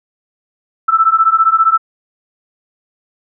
sine beating tone pair, 1314 / 1329 Hz, E6 / E6, -6 / +14 cents, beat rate 15 Hz, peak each -11 dBFS, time 0.88-1.78 s, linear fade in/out 10 ms, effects none

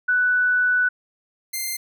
sine / 5% pulse tone pair in turn, 1487 / 2096 Hz, F#6 / C7, +8 / +2 cents, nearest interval tritone, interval 594 cents, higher second, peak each -16 / -15 dBFS, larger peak second, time 0.08-0.89 / 1.53-1.77 s, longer first, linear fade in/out 10 ms, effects none

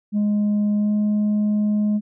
sine tone with pitch glide, 207.7 to 209.6 Hz, G#3 to G#3, 0 to +16 cents, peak -14 dBFS, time 0.12-2.01 s, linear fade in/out 50 ms, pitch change +16 cents, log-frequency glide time 0.77-0.92 s, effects tanh soft clip ceiling -16 dBFS

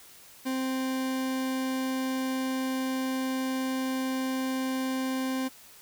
40% pulse tone, 261.6 Hz, C4, in tune, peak -27 dBFS, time 0.45-5.49 s, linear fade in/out 20 ms, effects white hiss -52 dBFS RMS until 5.81 s

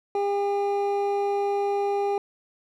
triangle tone pair together, 403 / 805 Hz, G4 / G5, +48 / +46 cents, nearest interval octave, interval 1198 cents, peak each -22 / -25 dBFS, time 0.15-2.18 s, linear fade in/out 2 ms, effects none

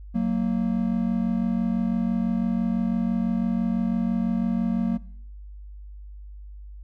triangle tone pair together, 185 / 231 Hz, F#3 / A#3, 0 / -16 cents, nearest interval major third, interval 384 cents, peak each -23 / -21 dBFS, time 0.14-4.98 s, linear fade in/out 20 ms, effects noise-tail reverb RT60 0.7 s tail -22 dB re dry + added 50 Hz sine -38 dBFS peak until 6.83 s

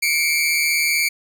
sawtooth tone pair together, 2169 / 2325 Hz, C#7 / D7, -38 / -18 cents, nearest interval minor second, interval 120 cents, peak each -18 / -15 dBFS, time 0.02-1.09 s, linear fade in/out 10 ms, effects none

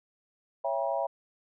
sine chord, C# diminished seventh, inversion none, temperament just, 554.4 / 665.2 / 798.3 / 957.9 Hz, C#5 / E5 / G5 / Bb5, 0 / +16 / +31 / +47 cents, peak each -32 / -31 / -34 / -35 dBFS, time 0.64-1.07 s, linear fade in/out 10 ms, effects none

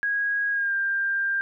sine tone with pitch glide, 1647 to 1591.8 Hz, G#6 to G6, -15 to +26 cents, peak -22 dBFS, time 0.03-1.41 s, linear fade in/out 0 ms, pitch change -59 cents, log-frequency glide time 0.51-0.74 s, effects none

